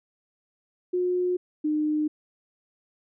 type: tone pair in turn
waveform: sine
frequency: 360.5 / 303.9 Hz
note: F#4 / D#4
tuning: -45 / -41 cents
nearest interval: minor third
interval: 296 cents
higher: first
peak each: -22 dBFS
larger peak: neither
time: 0.93-1.37 / 1.64-2.08 s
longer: neither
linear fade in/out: 10 ms
effects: none